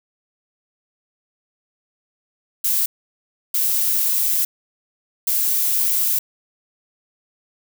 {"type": "noise bursts at uneven times", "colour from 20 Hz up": "violet", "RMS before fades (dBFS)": -19, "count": 3, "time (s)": [[2.64, 2.86], [3.54, 4.45], [5.27, 6.19]], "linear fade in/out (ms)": 5, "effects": []}